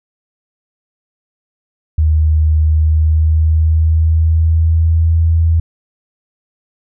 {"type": "tone with pitch glide", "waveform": "sine", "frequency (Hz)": [77.78, 82.03], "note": ["D#2", "E2"], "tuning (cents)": [0, -8], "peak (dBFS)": -8, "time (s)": [1.98, 5.6], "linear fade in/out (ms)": 5, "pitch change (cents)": 92, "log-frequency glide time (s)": [2.67, 5.16], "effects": []}